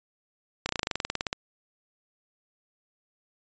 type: slowing click train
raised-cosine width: 0.2 ms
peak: -10 dBFS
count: 16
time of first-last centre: 0.66-1.329 s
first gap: 31 ms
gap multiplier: 1.05
effects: resampled to 16000 Hz